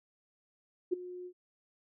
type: tone with ADSR envelope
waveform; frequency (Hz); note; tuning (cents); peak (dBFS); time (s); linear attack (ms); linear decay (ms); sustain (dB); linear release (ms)
sine; 360.3; F#4; -46; -24; 0.91-1.33; 22; 11; -17; 69
effects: none